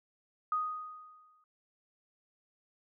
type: tone with exponential decay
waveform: sine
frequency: 1244.5 Hz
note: D#6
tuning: in tune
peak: -27 dBFS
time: 0.52-1.44 s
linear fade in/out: 2 ms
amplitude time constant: 200 ms
effects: none